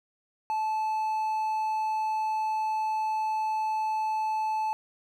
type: tone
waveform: triangle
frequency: 870 Hz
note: A5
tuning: 20 cents flat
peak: -24 dBFS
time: 0.5-4.73 s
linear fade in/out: 0 ms
effects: none